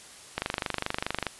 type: click train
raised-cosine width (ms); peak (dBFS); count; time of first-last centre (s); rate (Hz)
0.3; -11; 23; 0.38-1.267; 24.8
effects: white hiss -48 dBFS RMS until 1.39 s + resampled to 24000 Hz